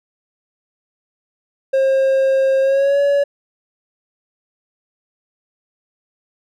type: tone with pitch glide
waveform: triangle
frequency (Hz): 535 to 566.5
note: C5 to C#5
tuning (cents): +38 to +37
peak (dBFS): -10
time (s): 1.73-3.24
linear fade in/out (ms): 10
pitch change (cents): +99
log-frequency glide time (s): 2.61-3
effects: none